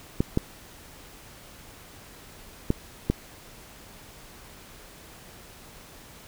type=clicks; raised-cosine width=3 ms; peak=-8 dBFS; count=4; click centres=0.205 / 0.374 / 2.704 / 3.1 s; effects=pink hiss -48 dBFS RMS until 6.27 s